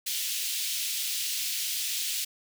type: high-pass noise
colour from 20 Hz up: pink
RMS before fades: -31 dBFS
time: 0.06-2.25 s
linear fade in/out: 10 ms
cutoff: 2800 Hz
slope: 24 dB/octave
effects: none